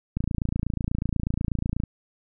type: click train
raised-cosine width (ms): 5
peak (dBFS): -13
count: 48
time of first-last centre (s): 0.17-1.837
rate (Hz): 28.2
effects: none